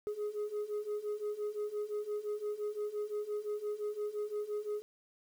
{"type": "beating tone pair", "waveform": "sine", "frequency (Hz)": [415.3, 421.1], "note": ["G#4", "G#4"], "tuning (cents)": [0, 24], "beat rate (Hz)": 5.8, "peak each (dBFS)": [-37, -35], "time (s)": [0.07, 4.82], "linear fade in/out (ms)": 0, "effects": ["tanh soft clip ceiling -32 dBFS", "10-bit"]}